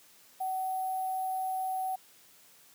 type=tone with sample-and-hold; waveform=sine; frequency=754 Hz; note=F#5; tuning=32 cents sharp; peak=-30 dBFS; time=0.4-1.96 s; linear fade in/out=10 ms; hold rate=11025 Hz; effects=white hiss -59 dBFS RMS until 2.74 s + high-pass 100 Hz 12 dB/octave